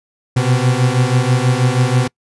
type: beating tone pair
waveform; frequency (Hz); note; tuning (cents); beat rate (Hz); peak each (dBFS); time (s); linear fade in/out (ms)
40% pulse; 122.9 / 129.1; B2 / C3; -8 / -23; 6.2; -14; 0.36-2.08; 10
effects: noise-tail reverb RT60 0.1 s tail -26 dB re dry + resampled to 24000 Hz